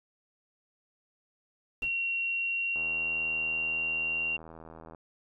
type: tone with pitch glide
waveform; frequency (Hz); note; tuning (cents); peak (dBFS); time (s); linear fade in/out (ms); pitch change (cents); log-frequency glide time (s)
sine; 2741 to 2762; F7 to F7; -33 to -20; -28; 1.82-4.37; 10; +13; 2.19-3.54
type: noise with exponential decay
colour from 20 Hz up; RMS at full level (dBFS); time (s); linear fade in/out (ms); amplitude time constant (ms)
brown; -37; 1.82-1.96; 0; 30
type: click train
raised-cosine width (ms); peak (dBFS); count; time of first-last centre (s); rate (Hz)
1; -33; 178; 2.76-4.948; 80.9
effects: none